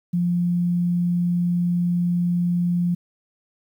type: tone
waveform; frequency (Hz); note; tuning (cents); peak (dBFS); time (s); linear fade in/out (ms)
sine; 175; F3; +4; -18; 0.13-2.95; 10
effects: 9-bit